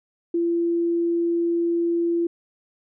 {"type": "tone", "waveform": "sine", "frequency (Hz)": 340, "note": "F4", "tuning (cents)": -46, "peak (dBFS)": -19, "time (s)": [0.34, 2.27], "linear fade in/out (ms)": 5, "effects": []}